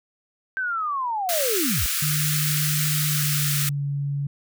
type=linear sweep; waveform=sine; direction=down; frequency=1568 to 36.07 Hz; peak=-23 dBFS; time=0.57-1.86 s; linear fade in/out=0 ms
type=high-pass noise; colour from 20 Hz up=white; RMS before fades=-25 dBFS; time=1.29-3.69 s; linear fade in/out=0 ms; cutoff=1200 Hz; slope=96 dB/octave
type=tone with pitch glide; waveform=sine; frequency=150 to 141.58 Hz; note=D3 to C#3; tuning=+37 to +37 cents; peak=-23 dBFS; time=2.02-4.27 s; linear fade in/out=5 ms; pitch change=-100 cents; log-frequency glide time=3.02-3.82 s
effects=none